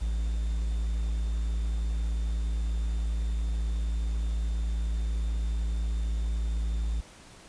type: tone with quantisation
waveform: triangle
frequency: 55.4 Hz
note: A1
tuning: 13 cents sharp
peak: -24 dBFS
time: 0.01-7.01 s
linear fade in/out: 10 ms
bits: 9
effects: pink hiss -51 dBFS RMS until 7.48 s + resampled to 22050 Hz